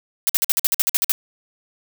blue noise bursts, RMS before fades -17 dBFS, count 12, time 0.27-1.12 s, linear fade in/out 0 ms, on 25 ms, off 50 ms, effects none

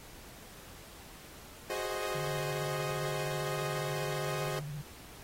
sawtooth chord, Ab dominant seventh, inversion third, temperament equal, 370 / 415.3 / 523.3 / 622.3 Hz, Gb4 / Ab4 / C5 / Eb5, 0 / 0 / 0 / 0 cents, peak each -36 dBFS, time 1.7-4.59 s, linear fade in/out 0 ms
sine tone with vibrato, 146.83 Hz, D3, in tune, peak -37 dBFS, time 2.14-4.82 s, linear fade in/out 10 ms, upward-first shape triangle, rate 15 Hz, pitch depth 88 cents each way
effects pink hiss -52 dBFS RMS until 5.23 s + AAC 48 kbps

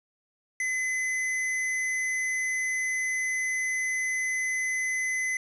square tone, 2030 Hz, B6, 47 cents sharp, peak -27 dBFS, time 0.6-5.37 s, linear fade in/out 2 ms, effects resampled to 24000 Hz + 9-bit

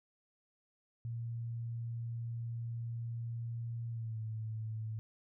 sine tone with pitch glide, 116.54 to 110.13 Hz, A#2 to A2, 0 to +2 cents, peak -37 dBFS, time 1.05-4.99 s, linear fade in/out 0 ms, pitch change -98 cents, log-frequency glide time 3.89-4.19 s, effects none

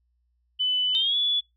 sine tone with pitch glide, 3001 to 3427 Hz, F#7 to A7, +24 to -46 cents, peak -21 dBFS, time 0.59-1.41 s, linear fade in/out 20 ms, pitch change +230 cents, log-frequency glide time 0.92-1.17 s
sine tone with exponential decay, 3658 Hz, A#7, 33 cents flat, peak -22 dBFS, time 0.95-1.41 s, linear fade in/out 0 ms, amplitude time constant 100 ms
effects noise-tail reverb RT60 0.2 s tail -24 dB re dry + added 60 Hz sine -67 dBFS peak until 1.56 s

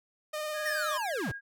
sawtooth tone with vibrato, 610 Hz, D#5, 34 cents flat, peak -29 dBFS, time 0.33-0.98 s, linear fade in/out 10 ms, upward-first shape sine, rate 19 Hz, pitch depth 22 cents each way
sine tone with pitch glide, 1661.2 to 1629.8 Hz, G#6 to G#6, 0 to -33 cents, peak -37 dBFS, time 0.53-1.41 s, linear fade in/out 50 ms, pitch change -33 cents, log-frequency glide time 0.81-1.14 s
square linear sweep, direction down, 1903 to 72.1 Hz, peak -32 dBFS, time 0.65-1.32 s, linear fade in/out 10 ms
effects none

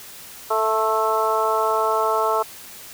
harmonic tone with a mistuned harmonic, 220 Hz, A3, in tune, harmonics 2 / 3 / 4 / 5 / 6, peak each -24 / -24 / -24 / -24 / -24 dBFS, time 0.5-2.43 s, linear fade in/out 10 ms, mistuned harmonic 5, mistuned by -20 cents, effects white hiss -40 dBFS RMS until 2.93 s

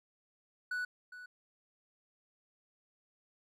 triangle tone with echo, 1480 Hz, F#6, in tune, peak -32 dBFS, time 0.71-0.85 s, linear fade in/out 5 ms, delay 410 ms, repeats 1, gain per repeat -13 dB, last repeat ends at 1.26 s, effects none

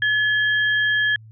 sine tone pair together, 1707 / 3215 Hz, G#6 / G7, +47 / +43 cents, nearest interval major seventh, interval 1096 cents, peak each -17 / -26 dBFS, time 0.02-1.16 s, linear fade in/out 2 ms, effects added 110 Hz sine -41 dBFS peak until 1.31 s

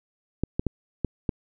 clicks, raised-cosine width 3 ms, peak -11 dBFS, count 5, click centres 0.436 / 0.595 / 0.667 / 1.047 / 1.292 s, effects none

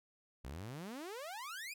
sawtooth exponential sweep, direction up, 58.1 to 2563 Hz, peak -40 dBFS, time 0.44-1.74 s, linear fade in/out 10 ms, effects none

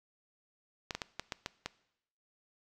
clicks, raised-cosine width 0.2 ms, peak -18 dBFS, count 7, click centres 0.908 / 0.95 / 1.018 / 1.196 / 1.322 / 1.461 / 1.66 s, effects noise-tail reverb RT60 0.8 s tail -20 dB re dry

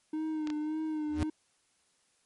triangle tone with vibrato, 308 Hz, D#4, 17 cents flat, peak -29 dBFS, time 0.13-1.3 s, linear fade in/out 5 ms, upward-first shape sine, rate 1.8 Hz, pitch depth 40 cents each way
clicks, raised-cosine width 0.2 ms, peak -23 dBFS, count 2, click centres 0.473 / 0.502 s
square tone with exponential growth, 82.41 Hz, E2, in tune, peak -26 dBFS, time 1.07-1.23 s, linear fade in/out 0 ms, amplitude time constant 33 ms
effects white hiss -71 dBFS RMS until 2.25 s + MP3 48 kbps

